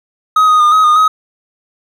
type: tone with pitch steps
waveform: triangle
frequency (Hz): 1263 / 1246 / 1214 / 1267 / 1224 / 1266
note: D#6 / D#6 / D#6 / D#6 / D#6 / D#6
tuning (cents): +26 / +2 / -43 / +31 / -29 / +30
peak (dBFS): -4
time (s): 0.36-1.08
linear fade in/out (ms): 5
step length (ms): 120
effects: none